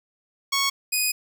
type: tone pair in turn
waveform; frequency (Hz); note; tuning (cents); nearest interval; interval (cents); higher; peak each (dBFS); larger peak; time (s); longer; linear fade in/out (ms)
10% pulse; 1106 / 2488; C#6 / D#7; -4 / -1; octave + major second; 1403; second; -12; neither; 0.52-0.7 / 0.92-1.12; second; 10
effects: none